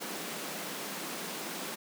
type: high-pass noise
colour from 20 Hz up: pink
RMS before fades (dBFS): -39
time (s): 0-1.76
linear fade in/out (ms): 20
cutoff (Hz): 170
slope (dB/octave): 48
effects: none